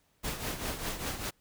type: noise with tremolo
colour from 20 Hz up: pink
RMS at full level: -33 dBFS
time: 0.23-1.31 s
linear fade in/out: 20 ms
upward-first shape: triangle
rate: 5 Hz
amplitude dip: 70%
effects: pink hiss -71 dBFS RMS until 1.4 s